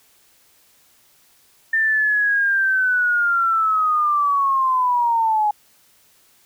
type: linear sweep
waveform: sine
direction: down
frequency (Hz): 1800 to 830.6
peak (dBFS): -15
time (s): 1.73-5.51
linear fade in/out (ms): 5
effects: white hiss -56 dBFS RMS until 6.45 s